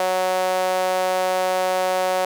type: tone with high-pass filter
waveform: sawtooth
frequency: 185 Hz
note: F#3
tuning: in tune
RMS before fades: -21 dBFS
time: 0-2.25 s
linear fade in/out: 2 ms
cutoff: 620 Hz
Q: 4.1
effects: none

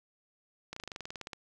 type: slowing click train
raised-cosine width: 0.2 ms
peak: -23 dBFS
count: 14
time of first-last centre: 0.73-1.332 s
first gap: 34 ms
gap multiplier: 1.05
effects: none

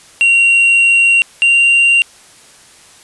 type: tone pair in turn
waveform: triangle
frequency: 2753 / 2768 Hz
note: F7 / F7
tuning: -25 / -16 cents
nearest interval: unison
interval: 9 cents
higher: second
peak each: -5 dBFS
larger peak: neither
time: 0.21-1.22 / 1.42-2.02 s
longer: first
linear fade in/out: 0 ms
effects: white hiss -42 dBFS RMS until 3.03 s + resampled to 24000 Hz

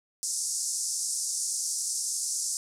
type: band-pass noise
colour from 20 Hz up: white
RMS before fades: -31 dBFS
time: 0.23-2.57 s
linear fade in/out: 0 ms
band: 5200 to 9700 Hz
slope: 48 dB/octave
effects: none

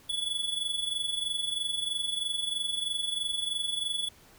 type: tone with amplitude modulation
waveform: square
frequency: 3420 Hz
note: A7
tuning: 50 cents flat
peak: -27 dBFS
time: 0.09-4.09 s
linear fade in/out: 10 ms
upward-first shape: sine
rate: 23.1 Hz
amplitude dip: 65%
effects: pink hiss -57 dBFS RMS until 4.38 s

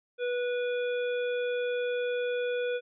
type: harmonic tone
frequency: 490 Hz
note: B4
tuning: 14 cents flat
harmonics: 1 / 3 / 5 / 7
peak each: -28 / -38 / -42 / -45 dBFS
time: 0.18-2.81 s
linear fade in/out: 50 ms
effects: none

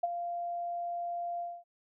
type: tone with ADSR envelope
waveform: sine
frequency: 694 Hz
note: F5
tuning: 11 cents flat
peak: -24 dBFS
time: 0.03-1.64 s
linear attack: 8 ms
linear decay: 27 ms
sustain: -9 dB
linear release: 240 ms
effects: none

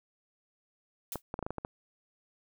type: noise with exponential decay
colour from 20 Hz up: blue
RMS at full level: -33 dBFS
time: 1.12-1.22 s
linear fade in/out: 2 ms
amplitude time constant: 20 ms
type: clicks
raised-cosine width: 1 ms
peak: -21 dBFS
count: 8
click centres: 1.157 / 1.341 / 1.391 / 1.427 / 1.465 / 1.506 / 1.583 / 1.649 s
effects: none

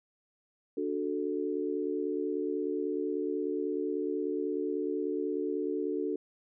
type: chord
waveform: sine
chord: D major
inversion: none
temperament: equal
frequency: 293.7 / 370 / 440 Hz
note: D4 / F#4 / A4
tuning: 0 / 0 / 0 cents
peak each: -34 dBFS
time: 0.77-6.16 s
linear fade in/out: 5 ms
effects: none

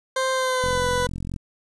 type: tone with pitch glide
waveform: 20% pulse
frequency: 523.3 to 495.9 Hz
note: C5 to B4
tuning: 0 to +7 cents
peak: -16 dBFS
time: 0.16-1.07 s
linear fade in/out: 5 ms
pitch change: -93 cents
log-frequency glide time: 0.32-0.87 s
type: click train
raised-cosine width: 5 ms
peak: -19 dBFS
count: 33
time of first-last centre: 0.64-1.362 s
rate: 44.3 Hz
effects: resampled to 24000 Hz + 8-bit

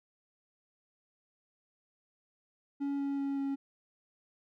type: tone with pitch steps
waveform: triangle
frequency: 280.9 / 279.1 / 277.4 / 275.6 Hz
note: C#4 / C#4 / C#4 / C#4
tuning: +23 / +12 / +1 / -10 cents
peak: -29 dBFS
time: 2.8-3.56 s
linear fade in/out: 20 ms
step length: 190 ms
effects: none

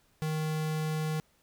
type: tone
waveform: square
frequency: 155.9 Hz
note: D#3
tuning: 4 cents sharp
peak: -30 dBFS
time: 0.22-1.2 s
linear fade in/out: 0 ms
effects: pink hiss -68 dBFS RMS until 1.42 s

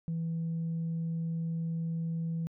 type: tone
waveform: sine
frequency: 164.81 Hz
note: E3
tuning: in tune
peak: -29 dBFS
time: 0.08-2.47 s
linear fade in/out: 0 ms
effects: tanh soft clip ceiling -28 dBFS

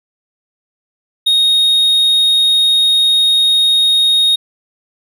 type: tone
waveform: triangle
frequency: 3729 Hz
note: A#7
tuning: in tune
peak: -7 dBFS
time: 1.26-4.36 s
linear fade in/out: 10 ms
effects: none

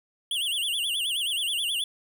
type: tone with vibrato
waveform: square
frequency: 3102 Hz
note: G7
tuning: 19 cents flat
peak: -26 dBFS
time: 0.31-1.84 s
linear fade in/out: 2 ms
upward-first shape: sine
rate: 9.4 Hz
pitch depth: 200 cents each way
effects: none

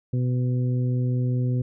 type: harmonic tone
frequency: 125 Hz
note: B2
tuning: 21 cents sharp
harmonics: 1 / 2 / 3 / 4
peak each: -21 / -30 / -37 / -39 dBFS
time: 0.13-1.62 s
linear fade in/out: 5 ms
effects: none

